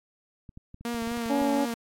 clicks, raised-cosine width 5 ms, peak -32 dBFS, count 11, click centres 0.492 / 0.574 / 0.744 / 0.81 / 0.946 / 1.023 / 1.074 / 1.116 / 1.174 / 1.26 / 1.417 s
sawtooth tone with vibrato, 233.1 Hz, A#3, in tune, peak -25 dBFS, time 0.85-1.74 s, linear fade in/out 2 ms, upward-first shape sine, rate 4.1 Hz, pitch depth 33 cents each way
harmonic tone, 282.1 Hz, C#4, 30 cents sharp, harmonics 1 / 2 / 3, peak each -25 / -29 / -30 dBFS, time 1.29-1.66 s, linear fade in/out 20 ms
effects AAC 64 kbps

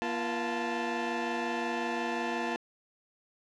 20% pulse tone cluster, 238.4 / 344.8 / 878 Hz, A#3 / F4 / A5, +39 / -22 / -4 cents, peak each -30 dBFS, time 0.02-2.56 s, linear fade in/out 0 ms, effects low-pass 4000 Hz 12 dB/octave

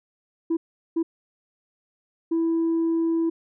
sine tone bursts at uneven times, 329.9 Hz, E4, 1 cent sharp, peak -18 dBFS, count 3, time 0.5-0.57 / 0.96-1.03 / 2.31-3.3 s, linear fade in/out 10 ms, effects tanh soft clip ceiling -18 dBFS

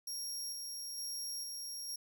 25% pulse tone with tremolo, 5588 Hz, F8, in tune, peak -34 dBFS, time 0.07-1.96 s, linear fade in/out 5 ms, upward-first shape square, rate 1.1 Hz, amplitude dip 25%, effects none

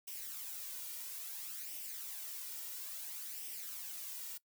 blue noise with flanger, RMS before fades -45 dBFS, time 0.07-4.38 s, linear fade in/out 10 ms, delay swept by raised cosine 0.35 to 2.15 ms, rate 0.59 Hz, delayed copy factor +0.55, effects noise-tail reverb RT60 0.1 s tail -20 dB re dry

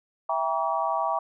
sine chord, E diminished seventh, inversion none, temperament just, 659.3 / 791.1 / 949.3 / 1139.2 Hz, E5 / G5 / Bb5 / Db6, 0 / +16 / +31 / +47 cents, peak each -29 dBFS, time 0.29-1.19 s, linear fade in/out 5 ms, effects none

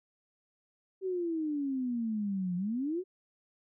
sine exponential two-way sweep, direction down then up, 386.3 to 174.6 to 386.3 Hz, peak -30 dBFS, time 1.01-3.04 s, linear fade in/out 50 ms, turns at 2.56 s, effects none

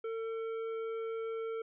sine tone with tanh clipping, 450.5 Hz, A4, 41 cents sharp, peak -37 dBFS, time 0.04-1.62 s, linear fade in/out 5 ms, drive 11 dB, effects resampled to 8000 Hz

